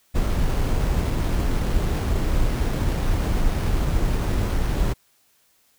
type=noise with sample-and-hold; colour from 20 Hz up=brown; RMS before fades=-21 dBFS; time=0.14-4.94 s; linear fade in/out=20 ms; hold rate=7350 Hz; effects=white hiss -62 dBFS RMS until 5.78 s